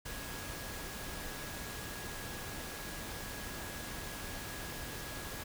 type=tone in noise; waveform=sine; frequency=1661.2 Hz; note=G#6; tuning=in tune; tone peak=-51 dBFS; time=0.05-5.44 s; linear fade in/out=10 ms; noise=pink; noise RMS=-43 dBFS; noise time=0.05-5.44 s; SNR=-11 dB; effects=none